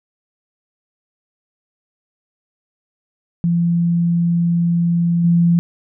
sine tone with level steps, 170.8 Hz, F3, 38 cents flat, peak -13 / -10 dBFS, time 3.44-5.59 s, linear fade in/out 0 ms, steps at 5.24 s, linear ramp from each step 5 ms, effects none

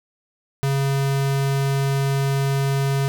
square tone, 137.6 Hz, C#3, 12 cents flat, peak -19 dBFS, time 0.63-3.08 s, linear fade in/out 0 ms, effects none

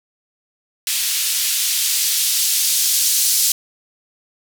violet noise with band-pass filter sweep, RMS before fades -18 dBFS, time 0.87-3.52 s, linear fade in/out 2 ms, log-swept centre 2800 to 4900 Hz, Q 0.95, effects none

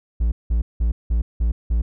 triangle tone bursts, 56.9 Hz, A#1, 41 cents flat, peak -14 dBFS, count 6, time 0.2-1.82 s, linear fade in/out 10 ms, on 120 ms, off 180 ms, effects none

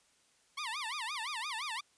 15% pulse tone with vibrato, 1038 Hz, C6, 14 cents flat, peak -30 dBFS, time 0.57-1.81 s, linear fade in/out 10 ms, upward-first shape sine, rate 5.8 Hz, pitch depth 300 cents each way, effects white hiss -69 dBFS RMS until 1.97 s + resampled to 22050 Hz

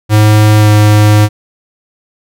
square tone with pitch glide, 106.6 to 105.44 Hz, G#2 to G#2, +46 to +27 cents, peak -4 dBFS, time 0.09-1.29 s, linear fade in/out 50 ms, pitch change -19 cents, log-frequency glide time 0.57-0.7 s, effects none

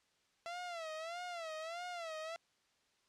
sawtooth tone with vibrato, 670 Hz, E5, 28 cents sharp, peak -38 dBFS, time 0.46-2.36 s, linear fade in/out 0 ms, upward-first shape sine, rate 1.6 Hz, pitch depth 120 cents each way, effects white hiss -75 dBFS RMS until 3.08 s + low-pass 6000 Hz 12 dB/octave

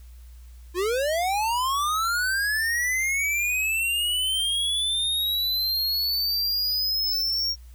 square linear sweep, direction up, 336.9 to 5588 Hz, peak -23 dBFS, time 0.74-7.56 s, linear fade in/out 50 ms, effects added 60 Hz sine -42 dBFS peak until 7.74 s + white hiss -60 dBFS RMS until 7.74 s

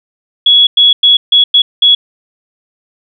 sine tone bursts at uneven times, 3362 Hz, G#7, 20 cents sharp, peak -3 dBFS, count 6, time 0.46-0.67 / 0.77-0.93 / 1.03-1.17 / 1.32-1.44 / 1.54-1.62 / 1.82-1.95 s, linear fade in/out 5 ms, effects none

